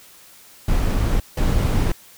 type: noise bursts at uneven times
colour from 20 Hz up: brown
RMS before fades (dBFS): -18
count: 2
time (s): 0.68-1.2 / 1.37-1.92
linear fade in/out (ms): 5
effects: white hiss -47 dBFS RMS until 2.17 s